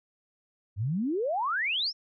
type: exponential sweep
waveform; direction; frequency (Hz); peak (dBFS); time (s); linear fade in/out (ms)
sine; up; 91.9 to 5600; -26; 0.76-1.93; 50
effects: none